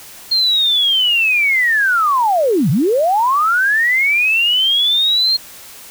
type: linear two-way sweep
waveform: sine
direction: down then up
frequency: 4241 to 120 to 4241 Hz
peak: -11 dBFS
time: 0.31-5.37 s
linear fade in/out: 10 ms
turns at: 2.7 s
effects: white hiss -37 dBFS RMS until 5.9 s